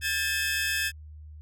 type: tone cluster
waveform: sawtooth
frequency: 1610 / 1758 / 2583 Hz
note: G6 / A6 / E7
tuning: +46 / -2 / -36 cents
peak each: -27 dBFS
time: 0.01-0.92 s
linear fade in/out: 50 ms
effects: added 76 Hz sine -42 dBFS peak until 1.41 s